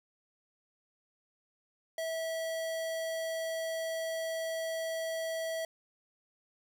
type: tone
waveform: square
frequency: 651 Hz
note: E5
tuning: 22 cents flat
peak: -34 dBFS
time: 1.98-5.65 s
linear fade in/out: 2 ms
effects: 11-bit